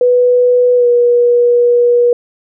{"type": "tone with pitch glide", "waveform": "sine", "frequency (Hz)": [493.3, 482], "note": ["B4", "B4"], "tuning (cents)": [-2, -42], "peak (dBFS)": -6, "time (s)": [0.01, 2.13], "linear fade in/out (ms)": 2, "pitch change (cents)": -40, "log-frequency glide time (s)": [0.76, 0.87], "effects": []}